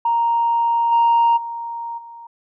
sine tone with level steps, 932.3 Hz, A#5, in tune, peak -14 / -10 / -25 / -35 dBFS, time 0.05-2.27 s, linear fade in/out 5 ms, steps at 0.91 / 1.36 / 1.97 s, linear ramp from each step 20 ms, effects tanh soft clip ceiling -9 dBFS

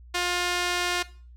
sawtooth tone with band-pass filter, 354.5 Hz, F4, 26 cents sharp, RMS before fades -27 dBFS, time 0.14-1.03 s, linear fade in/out 10 ms, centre 3400 Hz, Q 0.59, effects noise-tail reverb RT60 0.4 s tail -18 dB re dry + added 60 Hz sine -45 dBFS peak until 1.36 s

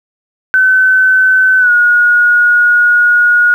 sine tone with pitch glide, 1521 to 1444.8 Hz, F#6 to F#6, +47 to -42 cents, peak -5 dBFS, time 0.54-3.54 s, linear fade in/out 0 ms, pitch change -89 cents, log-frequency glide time 1.59-1.71 s, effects 7-bit

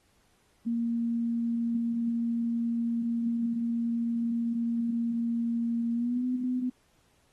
sine tone with pitch glide, 233.1 to 251.3 Hz, A#3 to B3, 0 to +30 cents, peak -26 dBFS, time 0.66-6.7 s, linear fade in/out 10 ms, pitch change +130 cents, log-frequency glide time 5.93-6.26 s, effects pink hiss -68 dBFS RMS until 7.32 s + AAC 32 kbps

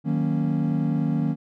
triangle chord, D# minor seventh, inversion none, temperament equal, 155.56 / 185 / 233.1 / 277.2 Hz, D#3 / F#3 / A#3 / C#4, 0 / 0 / 0 / 0 cents, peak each -22 / -26 / -24 / -26 dBFS, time 0.04-1.36 s, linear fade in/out 50 ms, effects tanh soft clip ceiling -9 dBFS

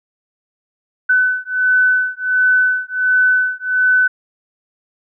sine beating tone pair, 1505 / 1506.4 Hz, F#6 / F#6, +29 / +31 cents, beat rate 1.4 Hz, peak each -15 dBFS, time 1.09-4.08 s, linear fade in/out 10 ms, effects none

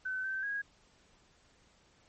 sine tone with pitch steps, 1520 / 1549 / 1645 Hz, F#6 / G6 / G#6, +46 / -21 / -17 cents, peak -33 dBFS, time 0.05-0.62 s, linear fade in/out 10 ms, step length 190 ms, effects pink hiss -66 dBFS RMS until 2.08 s + MP3 32 kbps

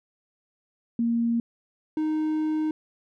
sine / triangle tone pair in turn, 233.1 / 310.3 Hz, A#3 / D#4, 0 / -5 cents, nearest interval perfect fourth, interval 495 cents, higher second, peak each -21 dBFS, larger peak neither, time 0.99-1.4 / 1.97-2.71 s, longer second, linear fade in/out 2 ms, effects none

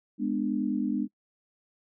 sine chord, G# diminished, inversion none, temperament just, 207.7 / 249.2 / 299 Hz, G#3 / B3 / D4, 0 / +16 / +31 cents, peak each -30 dBFS, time 0.18-1.08 s, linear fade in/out 50 ms, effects noise-tail reverb RT60 0.1 s tail -25 dB re dry

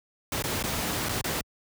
pink noise with dropouts, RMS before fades -29 dBFS, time 0.32-1.41 s, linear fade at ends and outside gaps 2 ms, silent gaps 0.424-0.439 / 0.627-0.638 / 1.087-1.092 / 1.213-1.242 s, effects high-pass 60 Hz 12 dB/octave

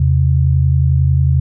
sine tone pair together, 82.41 / 133.49 Hz, E2 / C3, 0 / +35 cents, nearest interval minor sixth, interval 835 cents, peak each -12 dBFS, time 0-1.4 s, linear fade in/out 5 ms, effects none

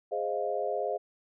sine chord, F minor seventh, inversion first, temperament equal, 415.3 / 523.3 / 622.3 / 698.5 Hz, Ab4 / C5 / Eb5 / F5, 0 / 0 / 0 / 0 cents, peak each -34 dBFS, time 0.11-0.98 s, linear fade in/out 20 ms, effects none

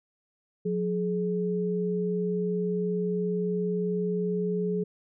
sine tone pair together, 179.75 / 422.6 Hz, F#3 / G#4, -50 / +30 cents, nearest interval octave + minor third, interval 1480 cents, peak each -28 dBFS, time 0.65-4.84 s, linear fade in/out 10 ms, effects none

